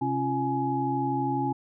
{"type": "tone cluster", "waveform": "sine", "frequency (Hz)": [132.2, 274.1, 346.3, 840], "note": ["C3", "C#4", "F4", "G#5"], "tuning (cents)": [18, -19, -15, 19], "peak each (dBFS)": [-32, -29, -33, -28], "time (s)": [0.01, 1.53], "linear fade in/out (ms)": 10, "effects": []}